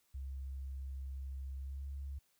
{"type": "tone with pitch glide", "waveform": "sine", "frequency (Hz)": [67.1, 69.15], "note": ["C2", "C#2"], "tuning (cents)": [44, -4], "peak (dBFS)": -40, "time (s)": [0.14, 2.19], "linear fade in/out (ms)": 10, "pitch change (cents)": 52, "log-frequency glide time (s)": [1.58, 1.87], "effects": ["white hiss -75 dBFS RMS until 2.39 s"]}